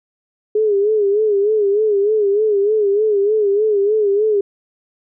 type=tone with vibrato; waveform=sine; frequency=415.3 Hz; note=G#4; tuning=in tune; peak=-12 dBFS; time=0.55-4.41 s; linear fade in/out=5 ms; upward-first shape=sine; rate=3.3 Hz; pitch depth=88 cents each way; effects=none

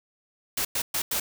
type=noise bursts at uneven times; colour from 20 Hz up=white; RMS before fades=-27 dBFS; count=4; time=0.57-0.65 / 0.75-0.82 / 0.94-1.02 / 1.11-1.2 s; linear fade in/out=5 ms; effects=none

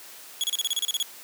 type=tone bursts; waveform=sawtooth; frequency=3354 Hz; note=G#7; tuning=16 cents sharp; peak=-20 dBFS; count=11; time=0.41-1.027 s; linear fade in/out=0 ms; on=27 ms; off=32 ms; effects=white hiss -45 dBFS RMS until 1.23 s + high-pass 300 Hz 12 dB/octave

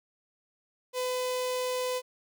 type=tone with notch filter; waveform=sawtooth; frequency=504 Hz; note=B4; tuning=35 cents sharp; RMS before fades=-31 dBFS; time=0.93-2.02 s; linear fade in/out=50 ms; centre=1600 Hz; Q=1.7; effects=none

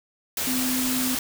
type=tone in noise; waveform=sine; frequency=255.4 Hz; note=C4; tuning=42 cents flat; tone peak=-25 dBFS; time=0.47-1.15 s; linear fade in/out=2 ms; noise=white; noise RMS=-27 dBFS; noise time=0.37-1.19 s; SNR=-1 dB; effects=none

